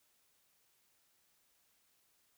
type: silence
effects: white hiss -74 dBFS RMS until 2.37 s